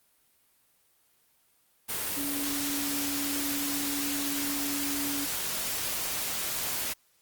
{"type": "tone in noise", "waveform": "sine", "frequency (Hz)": 284.5, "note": "C#4", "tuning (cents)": 45, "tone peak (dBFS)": -33, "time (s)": [2.16, 5.26], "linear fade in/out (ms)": 20, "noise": "white", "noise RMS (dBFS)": -32, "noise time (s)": [1.88, 6.94], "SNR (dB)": -4, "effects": ["white hiss -67 dBFS RMS until 7.21 s", "Opus 32 kbps"]}